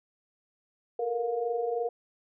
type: tone cluster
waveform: sine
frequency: 450.1 / 473.1 / 710 Hz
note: A4 / A#4 / F5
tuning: +39 / +26 / +28 cents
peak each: -35 / -29 / -34 dBFS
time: 0.99-1.89 s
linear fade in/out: 5 ms
effects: none